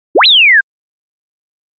sine exponential two-way sweep, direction up then down, 277.2 to 4177 to 1542 Hz, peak -3 dBFS, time 0.15-0.61 s, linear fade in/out 10 ms, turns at 0.26 s, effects Opus 32 kbps

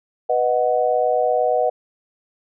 sine chord, B major, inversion none, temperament equal, 493.9 / 622.3 / 740 Hz, B4 / D#5 / F#5, 0 / 0 / 0 cents, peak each -20 dBFS, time 0.29-1.7 s, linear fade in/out 10 ms, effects none

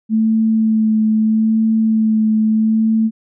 sine tone with vibrato, 219.6 Hz, A3, 3 cents flat, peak -11 dBFS, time 0.09-3.11 s, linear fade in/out 50 ms, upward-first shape sine, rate 0.78 Hz, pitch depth 17 cents each way, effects none

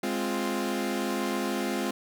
sawtooth chord, F minor, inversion first, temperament equal, 207.7 / 261.6 / 349.2 Hz, Ab3 / C4 / F4, 0 / 0 / 0 cents, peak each -28 dBFS, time 0.03-1.91 s, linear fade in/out 5 ms, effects none

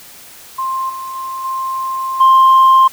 sine tone with level steps, 1054 Hz, C6, 12 cents sharp, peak -16 / -23 / -21 / -17 / -3 dBFS, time 0.58-2.88 s, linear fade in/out 10 ms, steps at 0.89 / 1.15 / 1.44 / 2.2 s, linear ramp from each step 10 ms, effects tanh soft clip ceiling -3 dBFS + white hiss -38 dBFS RMS until 2.92 s

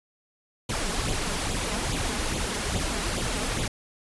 pink noise with flanger, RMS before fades -28 dBFS, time 0.69-3.68 s, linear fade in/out 5 ms, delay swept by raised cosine 0.27 to 4.87 ms, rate 2.4 Hz, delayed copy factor +0.65, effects resampled to 24000 Hz

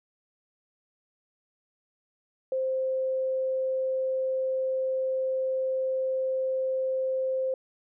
sine tone, 523.3 Hz, C5, in tune, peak -25 dBFS, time 2.52-7.54 s, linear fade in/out 2 ms, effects none

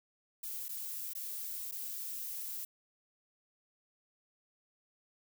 violet noise with dropouts, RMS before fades -41 dBFS, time 0.43-2.65 s, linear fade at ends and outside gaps 5 ms, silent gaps 0.684-0.69 / 1.135-1.15 / 1.713-1.721 s, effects none

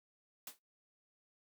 white noise with exponential decay, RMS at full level -42 dBFS, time 0.47-0.59 s, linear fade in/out 2 ms, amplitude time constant 25 ms, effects noise-tail reverb RT60 0.2 s tail -26 dB re dry + high-pass 200 Hz 12 dB/octave

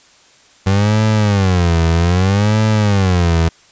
30% pulse tone with vibrato, 94.8 Hz, F#2, 43 cents sharp, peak -8 dBFS, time 0.66-3.49 s, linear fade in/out 10 ms, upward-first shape sine, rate 0.63 Hz, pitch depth 240 cents each way, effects white hiss -48 dBFS RMS until 3.71 s + resampled to 16000 Hz

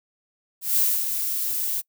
violet noise with ADSR envelope, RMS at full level -19 dBFS, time 0.61-1.82 s, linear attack 170 ms, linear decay 250 ms, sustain -7 dB, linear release 27 ms, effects noise-tail reverb RT60 0.1 s tail -25 dB re dry

